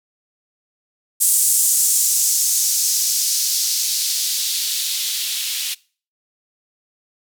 violet noise with band-pass filter sweep, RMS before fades -19 dBFS, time 1.2-5.75 s, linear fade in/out 20 ms, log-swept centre 8400 to 3100 Hz, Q 1.8, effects noise-tail reverb RT60 0.4 s tail -23 dB re dry

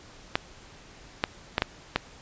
clicks, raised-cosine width 0.3 ms, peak -6 dBFS, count 5, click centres 0.355 / 1.239 / 1.581 / 1.621 / 1.96 s, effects pink hiss -50 dBFS RMS until 2.21 s + resampled to 16000 Hz

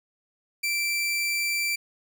sawtooth tone, 2342 Hz, D7, 5 cents flat, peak -21 dBFS, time 0.63-1.76 s, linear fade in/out 10 ms, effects none

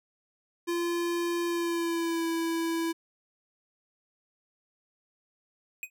square tone with pitch glide, 343.9 to 331 Hz, F4 to E4, -27 to +7 cents, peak -28 dBFS, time 0.67-2.93 s, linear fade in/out 20 ms, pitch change -66 cents, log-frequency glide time 1.46-2.26 s
square tone with exponential decay, 2500 Hz, D#7, 8 cents sharp, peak -30 dBFS, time 5.83-5.9 s, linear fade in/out 1 ms, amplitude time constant 15 ms
effects none

